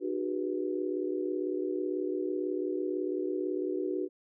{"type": "tone cluster", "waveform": "sine", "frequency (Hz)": [303.2, 369.2, 407.3, 486.8], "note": ["D#4", "F#4", "G#4", "B4"], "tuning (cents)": [-45, -4, -34, -25], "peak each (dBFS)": [-35, -32, -39, -39], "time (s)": [0, 4.09], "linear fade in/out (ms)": 50, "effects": []}